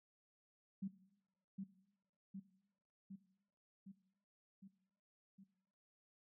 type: tone with echo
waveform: sine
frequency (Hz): 193.4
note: G3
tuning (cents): -23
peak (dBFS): -40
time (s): 0.82-0.88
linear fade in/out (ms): 10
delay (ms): 760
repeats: 6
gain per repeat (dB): -3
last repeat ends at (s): 5.44
effects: noise-tail reverb RT60 1.0 s tail -18 dB re dry